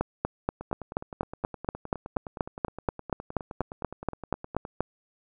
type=two click trains; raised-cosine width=1 ms; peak=-23 / -11 dBFS; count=40 / 21; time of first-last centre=0.61-4.651 / 0.01-4.806 s; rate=9.65 / 4.17 Hz; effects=none